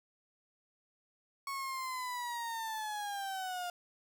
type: linear sweep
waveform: 35% pulse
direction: down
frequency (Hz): 1108.7 to 703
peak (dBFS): -35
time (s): 1.47-3.7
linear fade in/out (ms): 2
effects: none